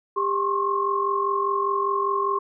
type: tone cluster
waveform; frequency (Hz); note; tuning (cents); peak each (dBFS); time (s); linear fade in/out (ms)
sine; 398.6 / 1064 / 1109; G4 / C6 / C#6; +29 / +29 / 0; -26 / -23 / -28; 0.16-2.39; 10
effects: none